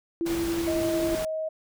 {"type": "tone with tremolo", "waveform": "sine", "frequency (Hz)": 335.6, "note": "E4", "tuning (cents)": 31, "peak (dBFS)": -24, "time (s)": [0.21, 1.15], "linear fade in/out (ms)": 0, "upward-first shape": "square", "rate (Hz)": 11, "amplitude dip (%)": 25}
{"type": "noise", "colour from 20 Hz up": "pink", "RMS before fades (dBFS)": -35, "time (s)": [0.26, 1.25], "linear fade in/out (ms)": 2}
{"type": "tone", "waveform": "sine", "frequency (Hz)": 632, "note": "D#5", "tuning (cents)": 27, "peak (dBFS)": -27, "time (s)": [0.67, 1.49], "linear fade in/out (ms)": 10}
{"effects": []}